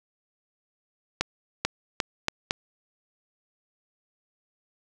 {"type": "accelerating click train", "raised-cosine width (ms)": 0.2, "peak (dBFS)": -6, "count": 5, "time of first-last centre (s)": [1.21, 2.509], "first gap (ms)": 440, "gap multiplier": 0.8, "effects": []}